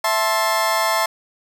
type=chord; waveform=30% pulse; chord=A minor; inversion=second; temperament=just; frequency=660 / 880 / 1056 Hz; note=E5 / A5 / C6; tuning=+2 / 0 / +16 cents; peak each=-19 dBFS; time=0.04-1.06 s; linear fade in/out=5 ms; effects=none